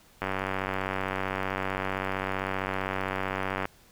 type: click train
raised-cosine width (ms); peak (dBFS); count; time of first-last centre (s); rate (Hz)
0.5; -14; 329; 0.22-3.655; 95.5
effects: pink hiss -58 dBFS RMS until 3.91 s